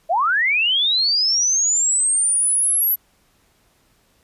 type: linear sweep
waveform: sine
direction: up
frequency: 604 to 11840 Hz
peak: -15 dBFS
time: 0.09-2.96 s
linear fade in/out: 20 ms
effects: pink hiss -60 dBFS RMS until 4.23 s + resampled to 32000 Hz